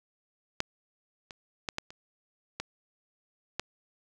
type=clicks; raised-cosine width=0.2 ms; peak=-10 / -25 / -14 / -14 / -28 / -16 / -13 dBFS; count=7; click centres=0.604 / 1.308 / 1.688 / 1.784 / 1.905 / 2.6 / 3.596 s; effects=none